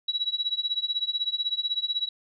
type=tone with tremolo; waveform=sine; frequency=3900 Hz; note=B7; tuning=23 cents flat; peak=-21 dBFS; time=0.08-2.09 s; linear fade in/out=5 ms; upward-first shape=triangle; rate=16 Hz; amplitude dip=100%; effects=none